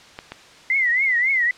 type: clicks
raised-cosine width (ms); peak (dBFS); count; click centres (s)
0.3; -16; 2; 0.189 / 0.32
type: tone with vibrato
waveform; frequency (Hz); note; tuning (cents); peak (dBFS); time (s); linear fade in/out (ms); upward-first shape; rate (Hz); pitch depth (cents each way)
sine; 2027; B6; +45; -16; 0.7-1.51; 2; triangle; 3.7; 160
effects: white hiss -46 dBFS RMS until 1.57 s + low-pass 5000 Hz 12 dB/octave